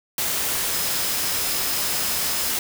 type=tone in noise; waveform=sine; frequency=5100 Hz; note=D#8; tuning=42 cents sharp; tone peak=-33 dBFS; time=0.72-2.51 s; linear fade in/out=2 ms; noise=white; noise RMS=-24 dBFS; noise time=0.18-2.59 s; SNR=-12 dB; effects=none